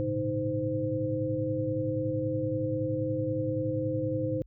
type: tone cluster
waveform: sine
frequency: 105.5 / 116.1 / 139.9 / 312.9 / 516 Hz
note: G#2 / A#2 / C#3 / D#4 / C5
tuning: +28 / -7 / +16 / +10 / -24 cents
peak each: -37 / -35 / -37 / -32 / -31 dBFS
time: 0-4.42 s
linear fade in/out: 0 ms
effects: added 50 Hz sine -52 dBFS peak until 4.46 s